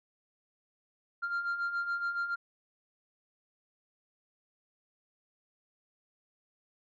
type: beating tone pair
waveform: sine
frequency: 1388 / 1395.1 Hz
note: F6 / F6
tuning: -11 / -2 cents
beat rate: 7.1 Hz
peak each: -36 / -30 dBFS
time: 1.22-2.36 s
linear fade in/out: 20 ms
effects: tanh soft clip ceiling -28 dBFS